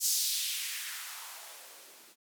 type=noise with band-pass filter sweep; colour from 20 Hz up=violet; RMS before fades=-36 dBFS; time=0-2.16 s; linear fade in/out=50 ms; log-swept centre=6400 to 240 Hz; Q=1.7; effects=none